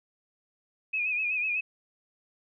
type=tone with vibrato; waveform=sine; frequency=2500 Hz; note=D#7; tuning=8 cents sharp; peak=-26 dBFS; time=0.93-1.61 s; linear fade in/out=10 ms; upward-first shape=sine; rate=8 Hz; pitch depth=66 cents each way; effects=none

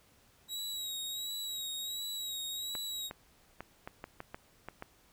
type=tone with vibrato; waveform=sawtooth; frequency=3836 Hz; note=A#7; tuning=49 cents sharp; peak=-34 dBFS; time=0.48-3.11 s; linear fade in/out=50 ms; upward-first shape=sine; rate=1.4 Hz; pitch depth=40 cents each way
type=clicks; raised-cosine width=0.5 ms; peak=-26 dBFS; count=9; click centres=2.752 / 3.111 / 3.606 / 3.875 / 4.041 / 4.204 / 4.345 / 4.686 / 4.824 s
effects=pink hiss -65 dBFS RMS until 5.12 s

